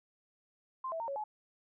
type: tone with pitch steps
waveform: sine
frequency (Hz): 1045 / 655 / 918 / 555 / 851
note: C6 / E5 / A#5 / C#5 / G#5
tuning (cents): -2 / -11 / -27 / +2 / +42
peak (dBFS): -35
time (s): 0.84-1.24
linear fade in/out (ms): 5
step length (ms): 80
effects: none